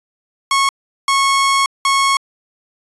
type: tone bursts at uneven times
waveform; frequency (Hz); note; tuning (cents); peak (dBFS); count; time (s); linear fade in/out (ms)
sawtooth; 1097; C#6; -18; -8; 3; 0.51-0.69 / 1.08-1.66 / 1.85-2.17; 2
effects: resampled to 24000 Hz